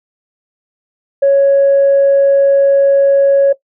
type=tone; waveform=sine; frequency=554.4 Hz; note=C#5; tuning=in tune; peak=-4 dBFS; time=1.22-3.53 s; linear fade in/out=10 ms; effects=noise-tail reverb RT60 0.1 s tail -17 dB re dry + tanh soft clip ceiling -3 dBFS